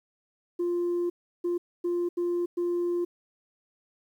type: tone bursts at uneven times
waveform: sine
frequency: 349.2 Hz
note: F4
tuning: in tune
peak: -23 dBFS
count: 5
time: 0.59-1.1 / 1.44-1.58 / 1.84-2.09 / 2.17-2.46 / 2.57-3.05 s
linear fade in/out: 10 ms
effects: tanh soft clip ceiling -23 dBFS + 10-bit